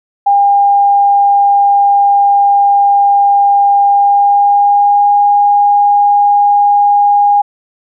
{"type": "tone with pitch glide", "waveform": "sine", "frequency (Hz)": [805, 816.2], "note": ["G5", "G#5"], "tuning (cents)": [46, -30], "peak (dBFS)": -5, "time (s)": [0.26, 7.42], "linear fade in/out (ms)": 10, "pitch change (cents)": 24, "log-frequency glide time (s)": [3.86, 5.1], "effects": []}